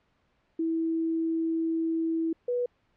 sine tone pair in turn, 326.5 / 489.2 Hz, E4 / B4, -17 / -16 cents, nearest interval perfect fifth, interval 701 cents, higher second, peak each -25 dBFS, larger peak neither, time 0.59-2.33 / 2.48-2.66 s, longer first, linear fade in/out 5 ms, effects pink hiss -70 dBFS RMS until 2.96 s + low-pass 3000 Hz 12 dB/octave

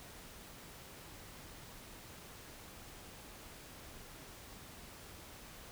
silence, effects pink hiss -53 dBFS RMS until 5.71 s

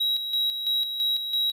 triangle tone with tremolo, 3855 Hz, B7, 43 cents flat, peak -20 dBFS, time 0-1.52 s, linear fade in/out 10 ms, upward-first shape square, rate 3 Hz, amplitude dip 55%, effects none

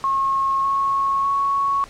sine tone with pitch steps, 1085 / 1097 / 1109.1 Hz, C#6 / C#6 / C#6, -37 / -18 / +1 cents, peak -17 dBFS, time 0.04-1.84 s, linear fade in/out 0 ms, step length 600 ms, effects pink hiss -44 dBFS RMS until 1.89 s + low-pass 8000 Hz 12 dB/octave

